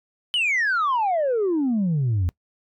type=exponential sweep; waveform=sine; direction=down; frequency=3067 to 82.41 Hz; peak=-17 dBFS; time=0.34-2.29 s; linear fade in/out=0 ms; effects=noise-tail reverb RT60 0.1 s tail -25 dB re dry + tanh soft clip ceiling -17 dBFS